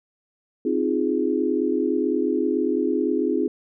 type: chord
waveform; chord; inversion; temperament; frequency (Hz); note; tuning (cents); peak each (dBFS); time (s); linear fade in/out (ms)
sine; F minor seventh; second; equal; 261.6 / 311.1 / 349.2 / 415.3; C4 / Eb4 / F4 / Ab4; 0 / 0 / 0 / 0; -25; 0.65-3.48; 5
effects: none